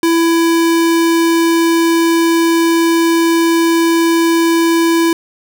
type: tone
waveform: square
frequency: 332.7 Hz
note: E4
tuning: 16 cents sharp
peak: -10 dBFS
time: 0.03-5.13 s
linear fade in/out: 2 ms
effects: none